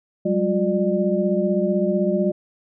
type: tone cluster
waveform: sine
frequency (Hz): 187.4 / 203.2 / 358.4 / 599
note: F#3 / G#3 / F4 / D5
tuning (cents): +22 / -38 / +45 / +34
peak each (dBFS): -23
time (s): 0.25-2.32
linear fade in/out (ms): 10
effects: none